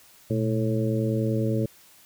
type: harmonic tone with a mistuned harmonic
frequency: 109.8 Hz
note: A2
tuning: 3 cents flat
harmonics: 1 / 2 / 3 / 4 / 5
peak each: -25 / -28 / -30 / -31 / -32 dBFS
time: 0.3-1.66 s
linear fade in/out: 5 ms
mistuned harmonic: 1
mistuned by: +130 cents
effects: white hiss -54 dBFS RMS until 2.05 s